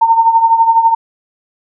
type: tone with tremolo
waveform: sine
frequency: 911 Hz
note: A#5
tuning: 40 cents flat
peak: -3 dBFS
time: 0.01-0.95 s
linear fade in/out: 10 ms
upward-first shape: triangle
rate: 12 Hz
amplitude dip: 75%
effects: none